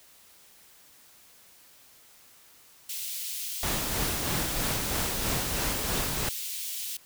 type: high-pass noise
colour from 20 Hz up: white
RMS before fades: -35 dBFS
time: 2.89-6.97 s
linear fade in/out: 5 ms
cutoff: 2600 Hz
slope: 24 dB/octave
type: noise with tremolo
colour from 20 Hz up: pink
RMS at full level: -29 dBFS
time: 3.63-6.29 s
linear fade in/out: 2 ms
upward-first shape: sine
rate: 3.1 Hz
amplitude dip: 40%
effects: white hiss -56 dBFS RMS until 7.05 s